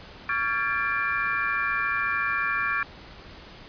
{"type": "tone cluster", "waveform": "sine", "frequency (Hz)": [1131, 1380, 1627, 1741, 2371], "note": ["C#6", "F6", "G#6", "A6", "D7"], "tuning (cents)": [34, -21, -36, -19, 16], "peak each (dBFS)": -30, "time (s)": [0.29, 2.83], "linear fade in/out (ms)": 2, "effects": ["pink hiss -45 dBFS RMS until 3.68 s", "resampled to 11025 Hz"]}